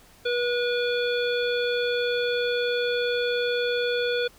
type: harmonic tone with a mistuned harmonic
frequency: 485.1 Hz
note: B4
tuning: 31 cents flat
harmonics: 1 / 3 / 5 / 7 / 9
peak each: -24 / -30 / -35 / -32 / -39 dBFS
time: 0.25-4.28 s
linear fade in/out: 10 ms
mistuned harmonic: 7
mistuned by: +22 cents
effects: pink hiss -54 dBFS RMS until 4.38 s